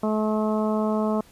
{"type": "harmonic tone", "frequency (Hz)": 215.2, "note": "A3", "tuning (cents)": -38, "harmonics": [1, 2, 3, 4, 5, 6], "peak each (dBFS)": [-23, -28, -28, -34, -33, -38], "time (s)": [0.03, 1.21], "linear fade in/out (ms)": 5, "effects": ["pink hiss -54 dBFS RMS until 1.31 s", "resampled to 32000 Hz"]}